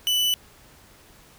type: tone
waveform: 40% pulse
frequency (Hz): 2981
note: F#7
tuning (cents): +12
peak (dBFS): -19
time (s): 0.07-0.34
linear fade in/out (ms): 0
effects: pink hiss -52 dBFS RMS until 1.38 s